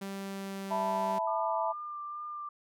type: tone with pitch glide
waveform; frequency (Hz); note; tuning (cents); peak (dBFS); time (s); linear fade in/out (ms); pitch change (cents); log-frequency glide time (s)
sawtooth; 196 to 194.76; G3 to G3; 0 to -11; -33; 0.01-1.19; 10; -11; 0.15-0.76
type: chord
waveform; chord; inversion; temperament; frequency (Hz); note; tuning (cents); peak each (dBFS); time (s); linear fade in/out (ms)
sine; E suspended fourth; none; equal; 659.3 / 880 / 987.8; E5 / A5 / B5; 0 / 0 / 0; -33; 0.7-1.73; 20
type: tone with vibrato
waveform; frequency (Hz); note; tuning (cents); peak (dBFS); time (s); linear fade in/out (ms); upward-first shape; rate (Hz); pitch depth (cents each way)
sine; 1193; D6; +27; -37; 1.27-2.49; 5; sine; 2.3; 16
effects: none

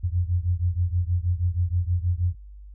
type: beating tone pair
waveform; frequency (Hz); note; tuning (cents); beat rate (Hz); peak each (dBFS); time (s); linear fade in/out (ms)
sine; 86 / 92.3; F2 / F#2; -26 / -4; 6.3; -23 / -25; 0.03-2.35; 20
effects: added 50 Hz sine -40 dBFS peak until 2.74 s

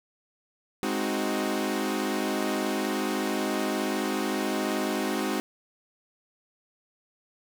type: chord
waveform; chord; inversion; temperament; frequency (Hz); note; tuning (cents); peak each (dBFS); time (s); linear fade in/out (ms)
sawtooth; Ab dominant seventh; none; equal; 207.7 / 261.6 / 311.1 / 370; Ab3 / C4 / Eb4 / Gb4; 0 / 0 / 0 / 0; -28; 0.83-5.4; 0
effects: none

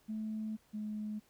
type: tone pair in turn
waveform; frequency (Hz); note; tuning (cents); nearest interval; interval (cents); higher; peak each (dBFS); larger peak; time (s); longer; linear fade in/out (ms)
sine; 217.2 / 212.4; A3 / G#3; -22 / +39; unison; 39; first; -35 / -36; first; 0.08-0.57 / 0.73-1.2; first; 20
effects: tanh soft clip ceiling -31 dBFS + pink hiss -69 dBFS RMS until 1.29 s

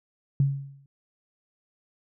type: tone with exponential decay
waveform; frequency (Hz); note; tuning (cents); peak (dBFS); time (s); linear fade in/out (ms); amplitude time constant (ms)
sine; 138.59; C#3; 0; -16; 0.4-0.86; 2; 100
effects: none

